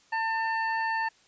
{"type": "harmonic tone", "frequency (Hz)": 897, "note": "A5", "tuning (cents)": 33, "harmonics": [1, 2, 3, 5], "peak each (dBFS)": [-28, -30, -41, -46], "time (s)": [0.12, 1.09], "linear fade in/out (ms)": 10, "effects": ["white hiss -61 dBFS RMS until 1.27 s", "resampled to 16000 Hz"]}